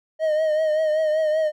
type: tone with vibrato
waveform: triangle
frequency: 622.3 Hz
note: D#5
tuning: in tune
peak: -16 dBFS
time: 0.19-1.52 s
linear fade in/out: 50 ms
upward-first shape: triangle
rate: 5.2 Hz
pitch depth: 54 cents each way
effects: none